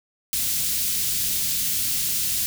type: band-stop noise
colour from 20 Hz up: white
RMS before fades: -24 dBFS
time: 0.33-2.46 s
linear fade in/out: 0 ms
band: 190 to 3300 Hz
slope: 12 dB/octave
effects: none